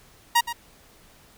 sawtooth tone with echo, 944 Hz, A#5, 22 cents sharp, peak -12 dBFS, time 0.35-0.41 s, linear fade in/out 10 ms, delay 120 ms, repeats 1, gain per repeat -12 dB, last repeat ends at 0.53 s, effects pink hiss -54 dBFS RMS until 1.37 s

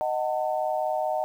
sine chord, D# diminished, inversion none, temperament just, 622.3 / 746.7 / 896 Hz, D#5 / F#5 / A5, 0 / +16 / +31 cents, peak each -27 / -28 / -32 dBFS, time 0.01-1.24 s, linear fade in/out 0 ms, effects 9-bit

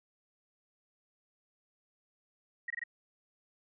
sine tone bursts, 1893 Hz, A#6, 26 cents sharp, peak -34 dBFS, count 4, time 2.68-2.838 s, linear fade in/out 5 ms, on 23 ms, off 22 ms, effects none

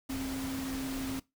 sine tone in noise, 266.1 Hz, C4, 29 cents sharp, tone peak -34 dBFS, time 0.09-1.2 s, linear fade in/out 10 ms, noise pink, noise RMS -41 dBFS, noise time 0.09-1.2 s, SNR +4 dB, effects noise-tail reverb RT60 0.2 s tail -20 dB re dry

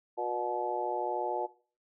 harmonic tone with a mistuned harmonic, 121 Hz, B2, 35 cents flat, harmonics 3 / 4 / 5 / 6 / 7, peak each -37 / -38 / -38 / -37 / -35 dBFS, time 0.17-1.47 s, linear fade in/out 20 ms, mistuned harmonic 7, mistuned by +27 cents, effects noise-tail reverb RT60 0.4 s tail -19 dB re dry

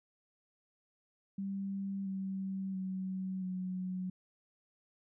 sine tone with pitch steps, 196 / 192.08 / 188.23 / 184.47 Hz, G3 / G3 / F#3 / F#3, 0 / -35 / +30 / -5 cents, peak -35 dBFS, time 1.38-4.1 s, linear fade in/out 5 ms, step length 680 ms, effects none

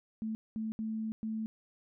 sine tone bursts at uneven times, 220 Hz, A3, in tune, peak -33 dBFS, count 4, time 0.22-0.35 / 0.56-0.72 / 0.79-1.12 / 1.23-1.46 s, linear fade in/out 0 ms, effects none

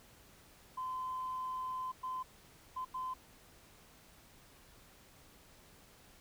sine tone bursts at uneven times, 1027 Hz, C6, 33 cents flat, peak -36 dBFS, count 4, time 0.77-1.92 / 2.03-2.23 / 2.76-2.85 / 2.94-3.14 s, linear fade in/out 10 ms, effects tanh soft clip ceiling -32 dBFS + pink hiss -61 dBFS RMS until 6.2 s

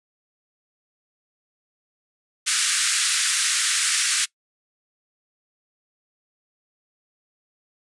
white band-pass noise, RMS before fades -22 dBFS, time 2.46-4.26 s, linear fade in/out 20 ms, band 1300 to 10000 Hz, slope 48 dB/octave, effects noise-tail reverb RT60 0.1 s tail -22 dB re dry + resampled to 24000 Hz

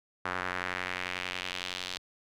sawtooth tone with band-pass filter sweep, 91 Hz, F#2, 28 cents flat, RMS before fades -36 dBFS, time 0.25-1.98 s, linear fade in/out 5 ms, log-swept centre 1400 to 3900 Hz, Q 1.8, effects none

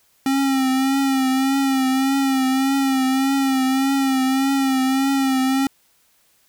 square tone with vibrato, 267.4 Hz, C4, 38 cents sharp, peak -17 dBFS, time 0.26-5.67 s, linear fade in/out 2 ms, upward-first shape triangle, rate 1.7 Hz, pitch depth 50 cents each way, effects white hiss -60 dBFS RMS until 6.48 s

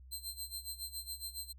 15% pulse tone with tremolo, 4128 Hz, C8, 24 cents flat, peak -32 dBFS, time 0.11-1.53 s, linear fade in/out 20 ms, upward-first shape sine, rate 7.2 Hz, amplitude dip 85%, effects added 64 Hz sine -52 dBFS peak until 1.58 s

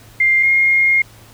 sine tone pair in turn, 2100 / 2135 Hz, C7 / C7, +6 / +34 cents, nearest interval unison, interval 28 cents, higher second, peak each -10 dBFS, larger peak neither, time 0.2-0.43 / 0.43-1.02 s, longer second, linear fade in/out 5 ms, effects added 111 Hz sine -45 dBFS peak until 1.33 s + pink hiss -45 dBFS RMS until 1.33 s

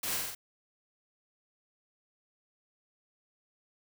white noise with echo, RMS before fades -35 dBFS, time 0.03-0.17 s, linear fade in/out 5 ms, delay 45 ms, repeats 4, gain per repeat -2 dB, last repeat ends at 0.35 s, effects none

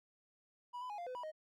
triangle tone with pitch steps, 977 / 1003 / 829 / 697 / 506 / 979 / 623 Hz, B5 / B5 / G#5 / F5 / B4 / B5 / D#5, -19 / +26 / -3 / -4 / +42 / -15 / +2 cents, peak -40 dBFS, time 0.73-1.318 s, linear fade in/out 20 ms, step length 84 ms, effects none

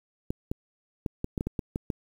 clicks, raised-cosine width 3 ms, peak -16 dBFS, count 10, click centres 0.305 / 0.515 / 1.062 / 1.244 / 1.378 / 1.409 / 1.47 / 1.592 / 1.759 / 1.902 s, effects 8-bit

